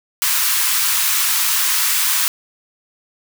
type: high-pass noise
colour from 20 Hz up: white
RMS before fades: -17 dBFS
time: 0.22-2.28 s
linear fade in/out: 0 ms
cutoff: 940 Hz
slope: 48 dB/octave
effects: none